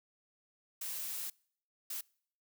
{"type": "noise bursts at uneven times", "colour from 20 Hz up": "blue", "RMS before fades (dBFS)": -40, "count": 2, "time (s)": [[0.81, 1.3], [1.9, 2.01]], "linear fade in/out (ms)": 5, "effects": ["noise-tail reverb RT60 0.6 s tail -26 dB re dry"]}